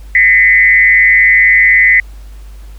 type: tone with frequency modulation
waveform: sine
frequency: 2011 Hz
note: B6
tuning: 31 cents sharp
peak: -4 dBFS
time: 0.15-2 s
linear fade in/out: 2 ms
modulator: 172 Hz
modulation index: 0.73
effects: added 50 Hz sine -28 dBFS peak until 2.78 s + pink hiss -46 dBFS RMS until 2.78 s